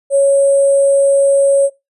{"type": "tone with sample-and-hold", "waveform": "sine", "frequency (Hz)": 554.4, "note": "C#5", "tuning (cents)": 0, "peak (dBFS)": -7, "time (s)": [0.1, 1.7], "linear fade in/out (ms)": 50, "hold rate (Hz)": 8820, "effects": ["noise-tail reverb RT60 0.2 s tail -18 dB re dry", "resampled to 32000 Hz"]}